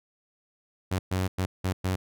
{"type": "tone bursts at uneven times", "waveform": "sawtooth", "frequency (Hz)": 93.2, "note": "F#2", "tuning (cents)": 13, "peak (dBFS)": -21, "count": 5, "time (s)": [[0.91, 0.99], [1.11, 1.28], [1.38, 1.46], [1.64, 1.73], [1.84, 1.96]], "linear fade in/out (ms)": 10, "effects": []}